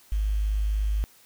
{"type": "tone with quantisation", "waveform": "sine", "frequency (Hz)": 51.91, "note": "G#1", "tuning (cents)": 0, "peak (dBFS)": -22, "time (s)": [0.12, 1.04], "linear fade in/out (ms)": 0, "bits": 8, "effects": ["white hiss -56 dBFS RMS until 1.25 s"]}